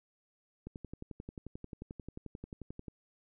click train, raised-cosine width 3 ms, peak -30 dBFS, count 26, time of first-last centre 0.67-2.882 s, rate 11.3 Hz, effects none

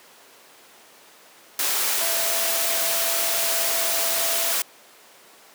sine tone in noise, 668 Hz, E5, 23 cents sharp, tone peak -31 dBFS, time 2.01-4.52 s, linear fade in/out 2 ms, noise white, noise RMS -23 dBFS, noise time 1.59-4.62 s, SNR -11 dB, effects pink hiss -49 dBFS RMS until 5.54 s + high-pass 400 Hz 12 dB/octave

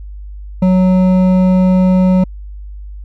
sine tone with hard clipping, 185 Hz, F#3, in tune, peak -9 dBFS, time 0.62-2.24 s, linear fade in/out 5 ms, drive 9 dB, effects added 50 Hz sine -26 dBFS peak until 3.04 s

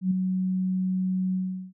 sine tone with ADSR envelope, 186 Hz, F#3, 9 cents sharp, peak -18 dBFS, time 0.01-1.73 s, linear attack 100 ms, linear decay 6 ms, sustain -5 dB, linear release 390 ms, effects none

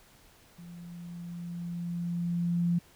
sine tone with level ramp, 172.6 Hz, F3, 20 cents flat, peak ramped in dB -44 to -23 dBFS, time 0.58-2.79 s, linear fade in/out 10 ms, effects pink hiss -59 dBFS RMS until 2.95 s

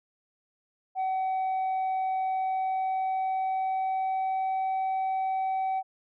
sine tone with pitch glide, 757 to 762.3 Hz, F#5 to G5, +39 to -49 cents, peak -23 dBFS, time 0.95-5.83 s, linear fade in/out 50 ms, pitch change +12 cents, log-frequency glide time 2.23-4.73 s, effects tanh soft clip ceiling -25 dBFS

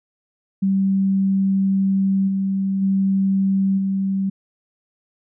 sine tone with level steps, 193.7 Hz, G3, 20 cents flat, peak -15 / -18 / -15 / -18 dBFS, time 0.62-4.3 s, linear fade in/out 10 ms, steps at 2.27 / 2.81 / 3.77 s, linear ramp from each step 20 ms, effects none

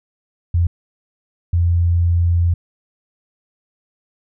sine tone bursts at uneven times, 86 Hz, F2, 26 cents flat, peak -12 dBFS, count 2, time 0.54-0.67 / 1.53-2.54 s, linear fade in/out 5 ms, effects none

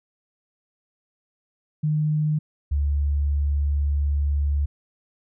sine tone pair in turn, 152.4 / 71.92 Hz, D#3 / D2, -36 / -36 cents, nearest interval octave + minor second, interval 1300 cents, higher first, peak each -19 dBFS, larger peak neither, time 1.83-2.39 / 2.71-4.66 s, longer second, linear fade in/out 10 ms, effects none

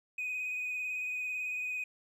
triangle tone with vibrato, 2497 Hz, D#7, 6 cents sharp, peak -31 dBFS, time 0.18-1.84 s, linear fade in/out 5 ms, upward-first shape triangle, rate 18 Hz, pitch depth 29 cents each way, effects tanh soft clip ceiling -29 dBFS

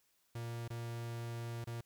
45% pulse tone with dropouts, 117.2 Hz, A#2, 10 cents sharp, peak -40 dBFS, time 0.35-1.81 s, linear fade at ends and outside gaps 5 ms, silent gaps 0.679-0.702 / 1.643-1.671 s, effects white hiss -75 dBFS RMS until 1.85 s

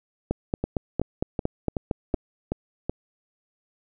two click trains, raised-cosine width 2 ms, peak -10 / -12 dBFS, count 9 / 7, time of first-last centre 0.31-2.141 / 0.64-2.896 s, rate 4.37 / 2.66 Hz, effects none

